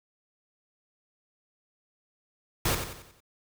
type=noise with echo; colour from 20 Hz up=pink; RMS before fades=-26 dBFS; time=2.65-2.75 s; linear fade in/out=5 ms; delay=91 ms; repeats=5; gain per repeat=-7 dB; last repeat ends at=3.205 s; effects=none